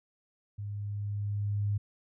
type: tone with level ramp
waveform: sine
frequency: 102.5 Hz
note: G#2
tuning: 22 cents flat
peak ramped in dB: -35 to -26 dBFS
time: 0.58-1.78 s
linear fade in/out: 10 ms
effects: none